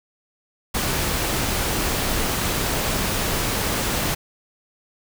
pink noise, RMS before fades -23 dBFS, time 0.74-4.15 s, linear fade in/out 10 ms, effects none

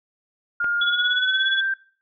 sine tone with pitch glide, 1415 to 1570 Hz, F6 to G6, +22 to +2 cents, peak -20 dBFS, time 0.6-1.74 s, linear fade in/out 5 ms, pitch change +180 cents, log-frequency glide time 0.88-1.48 s
click, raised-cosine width 0.5 ms, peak -19 dBFS, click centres 0.644 s
sine tone with tremolo, 3393 Hz, G#7, 36 cents sharp, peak -19 dBFS, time 0.81-1.61 s, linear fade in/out 5 ms, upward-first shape sine, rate 17 Hz, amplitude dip 80%
effects noise-tail reverb RT60 0.4 s tail -18 dB re dry

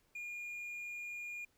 triangle tone, 2424 Hz, D#7, 46 cents flat, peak -40 dBFS, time 0.15-1.45 s, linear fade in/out 5 ms, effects pink hiss -74 dBFS RMS until 1.57 s

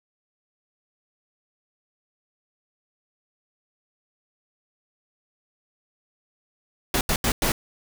pink noise bursts at uneven times, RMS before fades -22 dBFS, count 4, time 6.94-7.01 / 7.09-7.16 / 7.24-7.32 / 7.42-7.52 s, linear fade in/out 2 ms, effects none

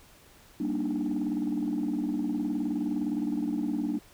sine chord, Eb major seventh, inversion first, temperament just, 194.45 / 233.3 / 291.7 / 311.1 Hz, G3 / Bb3 / D4 / Eb4, -14 / +2 / -12 / 0 cents, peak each -34 / -31 / -29 / -33 dBFS, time 0.6-3.99 s, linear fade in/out 5 ms, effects tanh soft clip ceiling -22 dBFS + pink hiss -56 dBFS RMS until 4.13 s

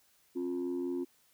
sine tone pair together, 267.9 / 352.8 Hz, C4 / F4, +41 / +18 cents, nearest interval perfect fourth, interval 477 cents, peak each -34 / -33 dBFS, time 0.35-1.05 s, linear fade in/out 20 ms, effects tanh soft clip ceiling -28 dBFS + white hiss -68 dBFS RMS until 1.33 s

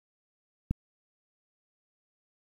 click, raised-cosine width 5 ms, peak -15 dBFS, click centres 0.71 s, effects 9-bit

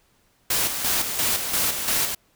white noise with tremolo, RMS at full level -22 dBFS, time 0.5-2.15 s, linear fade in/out 5 ms, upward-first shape square, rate 2.9 Hz, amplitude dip 50%, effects pink hiss -63 dBFS RMS until 2.35 s

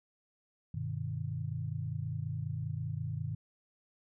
sine chord, G augmented, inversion none, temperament equal with one note detuned, 98 / 123.47 / 152.98 Hz, G2 / B2 / D#3, 0 / 0 / -29 cents, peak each -39 / -38 / -38 dBFS, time 0.74-3.35 s, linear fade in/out 5 ms, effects none

